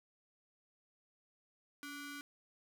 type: ring-modulated tone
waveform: sawtooth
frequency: 874 Hz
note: A5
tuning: 12 cents flat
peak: -38 dBFS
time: 1.83-2.21 s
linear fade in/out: 0 ms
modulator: 591 Hz
effects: none